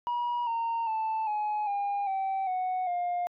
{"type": "tone with pitch steps", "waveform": "sine", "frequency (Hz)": [962, 920.7, 881.1, 843.3, 807.1, 772.4, 739.2, 707.5], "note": ["B5", "A#5", "A5", "G#5", "G#5", "G5", "F#5", "F5"], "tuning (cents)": [-46, -22, 2, 26, -50, -26, -2, 22], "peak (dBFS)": -25, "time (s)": [0.07, 3.27], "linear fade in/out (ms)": 0, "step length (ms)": 400, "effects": ["tanh soft clip ceiling -26 dBFS"]}